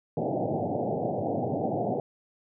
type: band-pass noise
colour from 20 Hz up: white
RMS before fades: -29 dBFS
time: 0.17-2 s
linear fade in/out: 2 ms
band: 100 to 800 Hz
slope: 96 dB/octave
effects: none